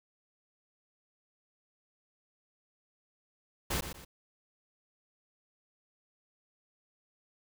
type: noise with echo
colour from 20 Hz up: pink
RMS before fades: -32 dBFS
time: 3.7-3.81 s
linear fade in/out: 10 ms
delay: 120 ms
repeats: 2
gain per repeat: -9 dB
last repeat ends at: 4.05 s
effects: none